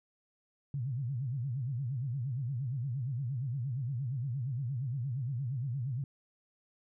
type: tone with vibrato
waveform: sine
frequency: 128.5 Hz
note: C3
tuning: 31 cents flat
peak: -32 dBFS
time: 0.74-6.04 s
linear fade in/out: 2 ms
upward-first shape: sine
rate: 8.6 Hz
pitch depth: 200 cents each way
effects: none